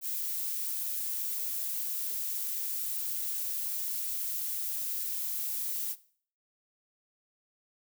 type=noise; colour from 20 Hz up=violet; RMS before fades=-34 dBFS; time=0.01-5.96 s; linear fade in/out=50 ms; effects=noise-tail reverb RT60 0.5 s tail -18 dB re dry